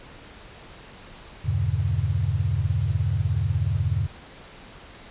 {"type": "chord", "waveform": "sine", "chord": "E diminished seventh", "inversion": "none", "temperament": "just", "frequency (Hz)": [82.41, 98.89, 118.67, 142.4], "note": ["E2", "G2", "Bb2", "Db3"], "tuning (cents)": [0, 16, 31, 47], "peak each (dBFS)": [-27, -24, -28, -28], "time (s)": [1.44, 4.07], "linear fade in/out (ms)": 20, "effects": ["pink hiss -45 dBFS RMS until 5.1 s", "resampled to 8000 Hz"]}